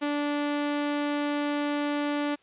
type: tone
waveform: sawtooth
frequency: 291.6 Hz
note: D4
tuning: 12 cents flat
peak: -22 dBFS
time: 0.01-2.36 s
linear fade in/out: 20 ms
effects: white hiss -62 dBFS RMS until 2.42 s + resampled to 8000 Hz